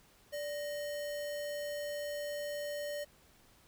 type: tone with sample-and-hold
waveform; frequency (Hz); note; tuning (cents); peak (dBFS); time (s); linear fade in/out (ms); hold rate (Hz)
sine; 584; D5; -10; -36; 0.32-3.05; 20; 2450
effects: pink hiss -64 dBFS RMS until 3.67 s

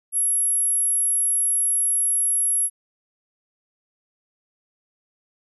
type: tone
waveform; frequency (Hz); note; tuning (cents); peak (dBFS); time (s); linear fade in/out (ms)
sine; 11200; F9; +4; -18; 0.12-2.7; 50
effects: none

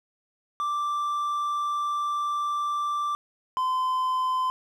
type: tone pair in turn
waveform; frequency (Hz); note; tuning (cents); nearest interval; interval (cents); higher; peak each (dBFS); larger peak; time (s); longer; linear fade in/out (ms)
triangle; 1174.7 / 1025.8; D6 / C6; 0 / -35; major second; 235; first; -23 / -21; second; 0.6-3.15 / 3.57-4.5; first; 0
effects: none

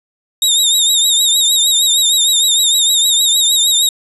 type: tone with vibrato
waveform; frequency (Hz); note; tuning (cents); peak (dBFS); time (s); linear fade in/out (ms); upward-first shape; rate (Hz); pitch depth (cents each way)
25% pulse; 3726; A#7; -2; -5; 0.42-3.89; 2; triangle; 6.5; 86
effects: resampled to 32000 Hz

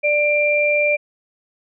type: tone pair together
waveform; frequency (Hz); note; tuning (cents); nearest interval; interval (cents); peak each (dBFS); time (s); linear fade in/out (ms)
sine; 589.8 / 2372; D5 / D7; +7 / +17; 2 octaves; 2410; -17; 0.03-0.97; 20
effects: none

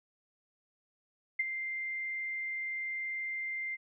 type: tone with ADSR envelope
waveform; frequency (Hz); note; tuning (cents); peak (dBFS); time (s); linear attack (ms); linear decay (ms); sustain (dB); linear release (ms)
sine; 2093; C7; 0; -25; 1.39-3.77; 8; 29; -9; 30
effects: none

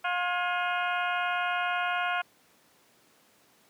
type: harmonic tone with a mistuned harmonic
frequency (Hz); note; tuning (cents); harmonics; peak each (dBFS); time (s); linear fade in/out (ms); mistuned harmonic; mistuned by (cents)
356.2; F4; +34; 2 / 3 / 4 / 5 / 6 / 7 / 8 / 9; -31 / -34 / -31 / -39 / -40 / -37 / -40 / -47; 0.04-2.22; 10; 5; -99
effects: pink hiss -62 dBFS RMS until 3.69 s + high-pass 200 Hz 12 dB/octave

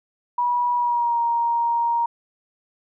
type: tone with pitch glide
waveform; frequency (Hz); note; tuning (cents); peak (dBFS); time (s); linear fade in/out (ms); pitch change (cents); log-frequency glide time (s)
sine; 970 to 937.5; B5 to A#5; -31 to +10; -18; 0.38-2.06; 5; -59; 0.75-1.19
effects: none

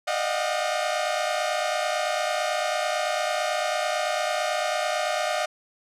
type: tone cluster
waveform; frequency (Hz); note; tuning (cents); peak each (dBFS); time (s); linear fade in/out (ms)
sawtooth; 607 / 636 / 716 / 770; D#5 / D#5 / F5 / G5; -43 / +38 / +43 / -31; -24 / -28 / -24 / -30; 0.07-5.46; 10
effects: low-pass 8000 Hz 12 dB/octave

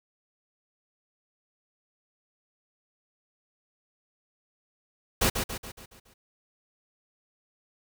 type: noise with echo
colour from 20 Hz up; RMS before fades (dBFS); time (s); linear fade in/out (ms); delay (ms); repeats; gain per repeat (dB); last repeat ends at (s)
pink; -23; 5.21-5.3; 10; 140; 6; -6; 6.14
effects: none

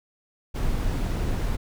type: noise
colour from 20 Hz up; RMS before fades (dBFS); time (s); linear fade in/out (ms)
brown; -25; 0.54-1.57; 20
effects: none

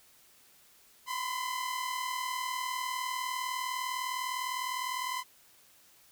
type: tone pair together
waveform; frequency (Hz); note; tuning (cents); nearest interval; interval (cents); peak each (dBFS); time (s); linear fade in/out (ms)
sawtooth; 998.1 / 1038; B5 / C6; +18 / -14; minor second; 68; -32 / -32; 1.06-5.24; 50
effects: white hiss -61 dBFS RMS until 6.11 s

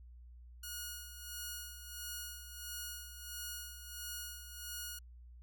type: tone with tremolo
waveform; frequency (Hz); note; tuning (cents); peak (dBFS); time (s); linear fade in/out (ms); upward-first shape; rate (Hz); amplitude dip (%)
5% pulse; 1445; F#6; -41; -30; 0.63-4.99; 5; sine; 1.5; 65
effects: added 60 Hz sine -52 dBFS peak until 5.42 s

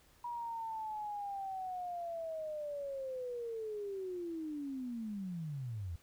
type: linear sweep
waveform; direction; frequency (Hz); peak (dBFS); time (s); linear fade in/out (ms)
sine; down; 965 to 78.4; -38; 0.24-5.96; 5
effects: pink hiss -66 dBFS RMS until 6.02 s

